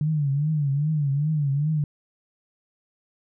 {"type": "tone with vibrato", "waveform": "sine", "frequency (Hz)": 146.83, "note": "D3", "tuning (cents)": 0, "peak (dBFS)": -20, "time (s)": [0.01, 1.84], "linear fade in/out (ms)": 2, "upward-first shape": "triangle", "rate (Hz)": 2.5, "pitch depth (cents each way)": 140, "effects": []}